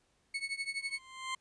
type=tone with tremolo; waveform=35% pulse; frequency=2208 Hz; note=C#7; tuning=7 cents flat; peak=-30 dBFS; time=0.34-0.99 s; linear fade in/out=5 ms; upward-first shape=triangle; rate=12 Hz; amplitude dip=95%
type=tone with exponential growth; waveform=20% pulse; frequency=1046.5 Hz; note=C6; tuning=in tune; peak=-28 dBFS; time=0.79-1.35 s; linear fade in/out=5 ms; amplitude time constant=120 ms
effects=pink hiss -73 dBFS RMS until 1.4 s + resampled to 22050 Hz